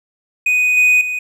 triangle tone with level steps, 2490 Hz, D#7, 1 cent sharp, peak -10 / -7 / -17 dBFS, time 0.46-1.19 s, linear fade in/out 5 ms, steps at 0.77 / 1.01 s, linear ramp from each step 2 ms, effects none

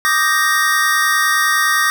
square chord, Eb major seventh, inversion third, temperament equal, 1174.7 / 1244.5 / 1568 / 1864.7 Hz, D6 / Eb6 / G6 / Bb6, 0 / 0 / 0 / 0 cents, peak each -21 / -21 / -21 / -16 dBFS, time 0.05-1.9 s, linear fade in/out 0 ms, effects none

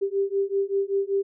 sine beating tone pair, 392 / 397.2 Hz, G4 / G4, 0 / +23 cents, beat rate 5.2 Hz, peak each -25 dBFS, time 0.01-1.23 s, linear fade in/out 20 ms, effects none

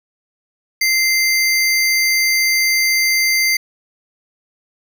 square tone pair together, 2084 / 4678 Hz, C7 / D8, -7 / -8 cents, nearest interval octave + major second, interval 1399 cents, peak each -15 / -19 dBFS, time 0.81-3.57 s, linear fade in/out 5 ms, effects none

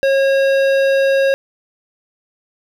sine tone with hard clipping, 544 Hz, C#5, 33 cents flat, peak -13 dBFS, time 0.03-1.34 s, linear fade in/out 0 ms, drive 13 dB, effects none

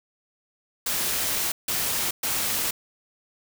white noise bursts at uneven times, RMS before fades -26 dBFS, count 3, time 0.86-1.52 / 1.68-2.11 / 2.23-2.71 s, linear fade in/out 5 ms, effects none

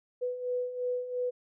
sine beating tone pair, 493.9 / 496.8 Hz, B4 / B4, 0 / +10 cents, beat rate 2.9 Hz, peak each -37 / -31 dBFS, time 0.21-1.31 s, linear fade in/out 20 ms, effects none

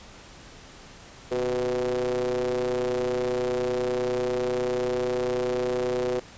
square ring-modulated tone, 64.3 Hz, C2, 30 cents flat, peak -22 dBFS, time 1.31-6.2 s, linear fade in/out 10 ms, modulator 435 Hz, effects pink hiss -47 dBFS RMS until 6.37 s + resampled to 16000 Hz

